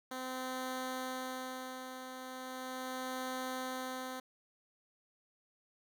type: tone with tremolo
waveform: 10% pulse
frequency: 257.6 Hz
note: C4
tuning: 27 cents flat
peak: -29 dBFS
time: 0.11-4.2 s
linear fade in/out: 5 ms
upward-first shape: sine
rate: 0.38 Hz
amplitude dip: 55%
effects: none